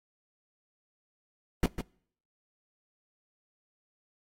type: noise with echo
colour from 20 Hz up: brown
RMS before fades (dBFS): -23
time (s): 1.63-1.66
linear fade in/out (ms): 2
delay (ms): 150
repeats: 1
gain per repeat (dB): -9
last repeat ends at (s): 1.81
effects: noise-tail reverb RT60 0.6 s tail -24 dB re dry + AAC 48 kbps